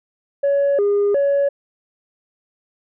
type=tone with vibrato; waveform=sine; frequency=478.2 Hz; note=A#4; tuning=44 cents sharp; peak=-12 dBFS; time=0.43-1.49 s; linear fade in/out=10 ms; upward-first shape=square; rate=1.4 Hz; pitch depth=280 cents each way; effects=tanh soft clip ceiling -12 dBFS